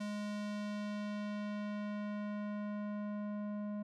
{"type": "tone with low-pass filter sweep", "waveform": "square", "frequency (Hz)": 207.7, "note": "G#3", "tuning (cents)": 0, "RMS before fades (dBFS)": -40, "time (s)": [0, 3.83], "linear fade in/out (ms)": 10, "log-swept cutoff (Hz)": [7900, 840], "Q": 0.71, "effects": []}